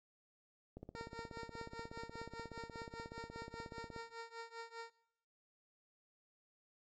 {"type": "click train", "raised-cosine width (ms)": 2, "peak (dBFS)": -35, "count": 54, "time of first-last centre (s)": [0.77, 3.963], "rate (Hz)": 16.6}
{"type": "tone with tremolo", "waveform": "15% pulse", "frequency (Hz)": 460, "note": "A#4", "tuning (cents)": -23, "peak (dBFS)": -38, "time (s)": [0.95, 4.9], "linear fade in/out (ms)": 2, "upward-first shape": "triangle", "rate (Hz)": 5, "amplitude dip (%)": 95}
{"effects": ["noise-tail reverb RT60 0.7 s tail -19 dB re dry", "resampled to 16000 Hz"]}